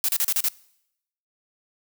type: noise bursts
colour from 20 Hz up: blue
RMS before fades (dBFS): -22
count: 6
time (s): 0.04-0.485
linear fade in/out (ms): 0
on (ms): 45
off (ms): 35
effects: noise-tail reverb RT60 0.8 s tail -23 dB re dry